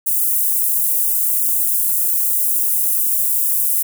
white high-pass noise, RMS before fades -17 dBFS, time 0.06-3.83 s, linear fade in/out 10 ms, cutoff 9600 Hz, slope 24 dB/octave, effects none

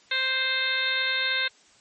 harmonic tone, 523.3 Hz, C5, in tune, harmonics 1 / 2 / 3 / 4 / 5 / 6 / 7 / 8, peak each -39 / -39 / -28 / -29 / -33 / -40 / -28 / -33 dBFS, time 0.11-1.48 s, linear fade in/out 5 ms, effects white hiss -57 dBFS RMS until 1.8 s + MP3 32 kbps

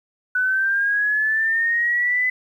sine linear sweep, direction up, 1487 to 2017 Hz, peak -17 dBFS, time 0.35-2.3 s, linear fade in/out 5 ms, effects 9-bit

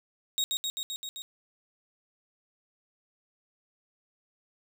30% pulse tone with echo, 3766 Hz, A#7, 17 cents sharp, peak -23 dBFS, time 0.38-0.44 s, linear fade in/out 0 ms, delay 130 ms, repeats 6, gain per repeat -2 dB, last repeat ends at 1.22 s, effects none

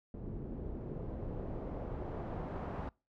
pink noise with low-pass filter sweep, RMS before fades -41 dBFS, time 0.14-2.89 s, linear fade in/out 2 ms, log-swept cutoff 300 to 1000 Hz, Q 0.98, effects noise-tail reverb RT60 0.3 s tail -25 dB re dry

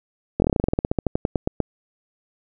slowing click train, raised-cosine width 2 ms, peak -6 dBFS, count 21, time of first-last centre 0.4-1.603 s, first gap 21 ms, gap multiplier 1.1, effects none

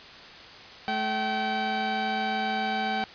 sawtooth tone pair together, 215.8 / 769 Hz, A3 / G5, -33 / -33 cents, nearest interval octave + minor seventh, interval 2200 cents, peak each -28 / -23 dBFS, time 0.88-3.04 s, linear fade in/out 0 ms, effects white hiss -45 dBFS RMS until 3.14 s + resampled to 11025 Hz

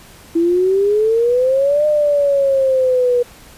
sine exponential two-way sweep, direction up then down, 329.6 to 606 to 483.1 Hz, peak -11 dBFS, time 0.35-3.23 s, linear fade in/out 10 ms, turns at 1.86 s, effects pink hiss -42 dBFS RMS until 3.57 s + resampled to 32000 Hz

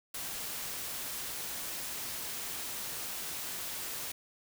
white noise, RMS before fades -39 dBFS, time 0.14-4.12 s, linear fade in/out 5 ms, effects none

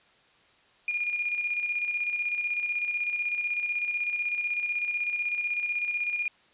sine tone with tremolo, 2428 Hz, D#7, 43 cents flat, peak -25 dBFS, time 0.88-6.28 s, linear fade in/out 2 ms, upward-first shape square, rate 16 Hz, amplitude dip 45%, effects white hiss -61 dBFS RMS until 6.53 s + resampled to 8000 Hz

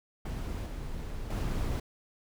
brown noise with level steps, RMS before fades -35 / -38 / -31 dBFS, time 0.25-1.8 s, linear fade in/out 5 ms, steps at 0.66 / 1.3 s, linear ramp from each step 5 ms, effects none

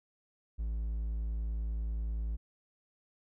triangle tone, 55.1 Hz, A1, 3 cents sharp, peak -30 dBFS, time 0.58-2.37 s, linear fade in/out 20 ms, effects none

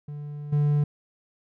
triangle tone with level steps, 146.83 Hz, D3, in tune, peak -31 / -17 dBFS, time 0.08-0.84 s, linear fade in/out 5 ms, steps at 0.52 s, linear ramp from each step 10 ms, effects none

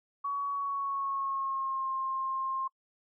sine tone with pitch glide, 1125 to 1061.9 Hz, C#6 to C6, +25 to +25 cents, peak -30 dBFS, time 0.24-2.68 s, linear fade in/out 10 ms, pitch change -100 cents, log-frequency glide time 0.52-1.9 s, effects noise-tail reverb RT60 0.1 s tail -25 dB re dry

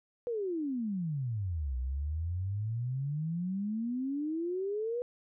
sine exponential two-way sweep, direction down then up, 494.4 to 61.4 to 494.4 Hz, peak -31 dBFS, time 0.27-5.02 s, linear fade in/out 0 ms, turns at 1.77 s, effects none

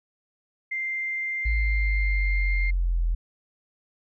sine tone with pitch glide, 2093 to 2109 Hz, C7 to C7, 0 to +13 cents, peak -26 dBFS, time 0.71-2.71 s, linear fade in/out 10 ms, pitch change +13 cents, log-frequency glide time 1.17-2.53 s
sine exponential sweep, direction down, 56 to 41.2 Hz, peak -20 dBFS, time 1.45-3.15 s, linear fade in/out 10 ms
effects tanh soft clip ceiling -15 dBFS

